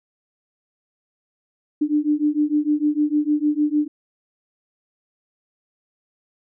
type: beating tone pair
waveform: sine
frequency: 295.1 / 301.7 Hz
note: D4 / D4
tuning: +8 / +47 cents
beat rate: 6.6 Hz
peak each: -20 dBFS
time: 1.81-3.88 s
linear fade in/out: 10 ms
effects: none